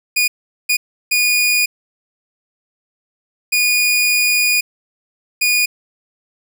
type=tone bursts at uneven times; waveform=sawtooth; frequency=2452 Hz; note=D#7; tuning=26 cents flat; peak=-9 dBFS; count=5; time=0.16-0.28 / 0.69-0.77 / 1.11-1.66 / 3.52-4.61 / 5.41-5.66 s; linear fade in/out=10 ms; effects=none